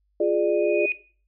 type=chord; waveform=sine; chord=D diminished; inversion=first; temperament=equal with one note detuned; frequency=349.2 / 415.3 / 596.2 Hz; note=F4 / Ab4 / D5; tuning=0 / 0 / +26 cents; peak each=-23 dBFS; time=0.2-0.86 s; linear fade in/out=5 ms
type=tone with exponential growth; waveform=sine; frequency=2479 Hz; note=D#7; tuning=7 cents flat; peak=-21 dBFS; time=0.23-0.92 s; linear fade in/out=1 ms; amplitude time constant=150 ms
effects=noise-tail reverb RT60 0.4 s tail -17 dB re dry + added 50 Hz sine -66 dBFS peak until 1.27 s